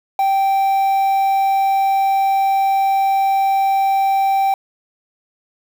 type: tone with quantisation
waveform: triangle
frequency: 780 Hz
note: G5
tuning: 9 cents flat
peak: -11 dBFS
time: 0.19-4.54 s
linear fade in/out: 2 ms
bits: 6
effects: none